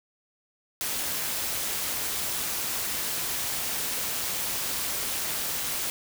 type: noise with amplitude modulation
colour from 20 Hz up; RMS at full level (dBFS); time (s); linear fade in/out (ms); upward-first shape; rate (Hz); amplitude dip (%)
white; -28; 0.81-5.9; 0; sine; 212; 45
effects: none